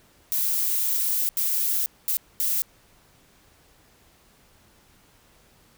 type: noise bursts at uneven times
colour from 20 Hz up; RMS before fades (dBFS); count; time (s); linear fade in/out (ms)
violet; -24; 4; 0.32-1.29 / 1.37-1.86 / 2.08-2.17 / 2.4-2.62; 0
effects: pink hiss -58 dBFS RMS until 5.77 s